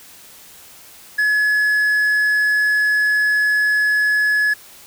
triangle tone, 1699 Hz, G#6, 39 cents sharp, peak -12 dBFS, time 1.18-4.54 s, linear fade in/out 10 ms, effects white hiss -43 dBFS RMS until 4.86 s

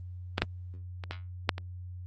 clicks, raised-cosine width 0.3 ms, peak -10 / -8 / -24 / -18 / -6 / -22 dBFS, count 6, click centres 0.381 / 0.42 / 1.038 / 1.11 / 1.492 / 1.581 s, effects added 90 Hz sine -39 dBFS peak until 2.06 s + Opus 24 kbps

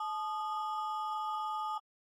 triangle ring-modulated tone, 1046 Hz, C6, 1 cent flat, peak -29 dBFS, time 0-1.78 s, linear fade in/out 5 ms, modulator 184 Hz, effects AAC 32 kbps

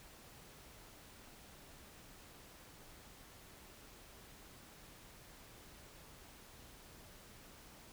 silence, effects pink hiss -58 dBFS RMS until 7.92 s

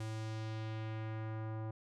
square tone with low-pass filter sweep, 110 Hz, A2, in tune, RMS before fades -41 dBFS, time 0-1.71 s, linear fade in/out 5 ms, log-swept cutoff 8800 to 1000 Hz, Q 1.1, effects none

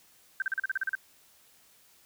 sine tone bursts, 1557 Hz, G6, 12 cents flat, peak -26 dBFS, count 10, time 0.4-0.952 s, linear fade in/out 2 ms, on 21 ms, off 38 ms, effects white hiss -61 dBFS RMS until 2.05 s

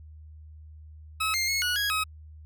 20% pulse tone with pitch steps, 1287 / 2112 / 2177 / 1462 / 1654 / 1271 Hz, E6 / C7 / C#7 / F#6 / G#6 / D#6, -42 / +16 / -32 / -21 / -8 / +36 cents, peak -20 dBFS, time 1.2-2.04 s, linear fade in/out 10 ms, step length 140 ms, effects added 77 Hz sine -44 dBFS peak until 2.45 s

